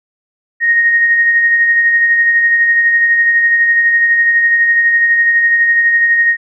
sine tone with tremolo, 1864.7 Hz, A#6, in tune, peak -6 dBFS, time 0.6-6.37 s, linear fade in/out 50 ms, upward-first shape sine, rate 12 Hz, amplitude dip 35%, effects none

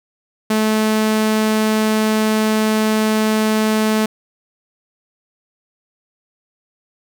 sawtooth tone, 216.9 Hz, A3, 25 cents flat, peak -10 dBFS, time 0.5-4.06 s, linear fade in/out 5 ms, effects none

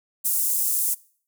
pink high-pass noise, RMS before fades -23 dBFS, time 0.24-0.95 s, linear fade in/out 20 ms, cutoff 8500 Hz, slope 24 dB/octave, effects noise-tail reverb RT60 0.5 s tail -22 dB re dry

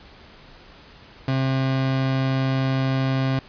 30% pulse tone, 132.9 Hz, C3, 27 cents sharp, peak -17 dBFS, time 1.28-3.39 s, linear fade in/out 2 ms, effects pink hiss -47 dBFS RMS until 3.48 s + resampled to 11025 Hz

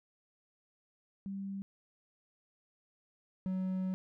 sine / triangle tone pair in turn, 196 / 186.92 Hz, G3 / F#3, 0 / +18 cents, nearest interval minor second, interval 82 cents, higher first, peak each -37 / -30 dBFS, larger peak second, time 1.26-1.62 / 3.46-3.94 s, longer second, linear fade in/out 0 ms, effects none

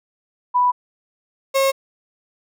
sine / 35% pulse tone pair in turn, 987.8 / 541.1 Hz, B5 / C#5, 0 / -42 cents, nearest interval minor seventh, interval 1042 cents, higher first, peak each -13 dBFS, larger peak neither, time 0.54-0.72 / 1.54-1.72 s, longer neither, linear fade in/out 20 ms, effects none

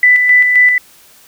sine tone with tremolo, 1989 Hz, B6, 12 cents sharp, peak -4 dBFS, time 0.03-0.78 s, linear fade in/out 2 ms, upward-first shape square, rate 3.8 Hz, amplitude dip 40%, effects white hiss -44 dBFS RMS until 1.27 s

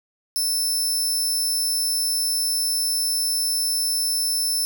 20% pulse tone, 5300 Hz, E8, 9 cents sharp, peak -15 dBFS, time 0.36-4.65 s, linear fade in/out 0 ms, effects none

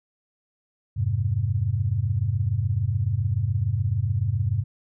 sine chord, F minor, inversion none, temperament equal, 87.31 / 103.83 / 130.81 Hz, F2 / Ab2 / C3, 0 / 0 / 0 cents, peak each -28 / -23 / -27 dBFS, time 0.96-4.64 s, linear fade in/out 20 ms, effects none

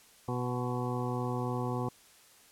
harmonic tone with a mistuned harmonic, 123.47 Hz, B2, in tune, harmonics 1 / 2 / 3 / 4 / 6 / 7 / 8 / 9, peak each -34 / -37 / -39 / -40 / -42 / -42 / -43 / -44 dBFS, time 0.28-1.89 s, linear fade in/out 5 ms, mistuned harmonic 8, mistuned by +35 cents, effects white hiss -59 dBFS RMS until 2.51 s + low-pass 12000 Hz 12 dB/octave

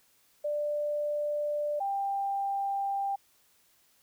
sine tone pair in turn, 591 / 792.3 Hz, D5 / G5, +11 / +18 cents, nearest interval perfect fourth, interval 507 cents, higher second, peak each -28 dBFS, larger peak neither, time 0.44-1.8 / 1.8-3.16 s, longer neither, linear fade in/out 10 ms, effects white hiss -66 dBFS RMS until 4.02 s

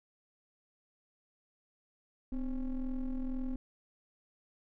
triangle ring-modulated tone, 139 Hz, C#3, 5 cents sharp, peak -28 dBFS, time 2.32-3.56 s, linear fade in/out 5 ms, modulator 118 Hz, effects none

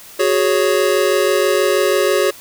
square chord, F# suspended second, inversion none, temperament just, 370 / 416.2 / 555 Hz, F#4 / G#4 / C#5, 0 / +4 / +2 cents, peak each -18 dBFS, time 0.19-2.31 s, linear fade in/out 10 ms, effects white hiss -39 dBFS RMS until 2.4 s

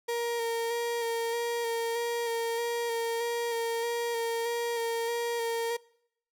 35% pulse tone with vibrato, 466.2 Hz, A#4, in tune, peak -27 dBFS, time 0.08-5.77 s, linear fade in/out 10 ms, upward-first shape square, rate 1.6 Hz, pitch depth 17 cents each way, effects noise-tail reverb RT60 0.7 s tail -24 dB re dry

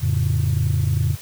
sine chord, F augmented, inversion none, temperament equal with one note detuned, 87.31 / 110 / 139.8 Hz, F2 / A2 / C#3, 0 / 0 / +15 cents, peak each -20 dBFS, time 0-1.17 s, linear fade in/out 50 ms, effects tanh soft clip ceiling -11 dBFS + white hiss -40 dBFS RMS until 1.21 s

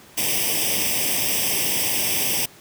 white noise with comb filter, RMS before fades -22 dBFS, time 0.17-2.46 s, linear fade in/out 10 ms, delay 0.36 ms, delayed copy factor +0.95, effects pink hiss -47 dBFS RMS until 2.6 s + high-pass 100 Hz 12 dB/octave

